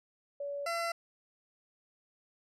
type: tone pair in turn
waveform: sine / 20% pulse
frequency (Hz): 569 / 676.7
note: C#5 / E5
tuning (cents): +45 / +45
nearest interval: minor third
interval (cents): 300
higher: second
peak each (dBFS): -35 / -27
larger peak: second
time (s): 0.4-0.66 / 0.66-0.92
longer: neither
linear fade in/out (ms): 5
effects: low-pass 10000 Hz 12 dB/octave